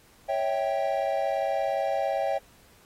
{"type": "chord", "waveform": "triangle", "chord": "C# diminished", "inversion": "none", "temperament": "equal with one note detuned", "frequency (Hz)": [554.4, 651.7, 784], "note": ["C#5", "E5", "G5"], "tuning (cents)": [0, -20, 0], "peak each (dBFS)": -27, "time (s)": [0.28, 2.39], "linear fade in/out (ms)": 20, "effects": ["pink hiss -58 dBFS RMS until 2.85 s", "AAC 48 kbps"]}